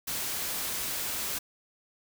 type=noise; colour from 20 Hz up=white; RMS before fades=-33 dBFS; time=0.07-1.39 s; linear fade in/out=10 ms; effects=none